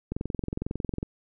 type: click train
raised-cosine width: 3 ms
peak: -17 dBFS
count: 21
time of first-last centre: 0.12-1.029 s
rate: 22 Hz
effects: none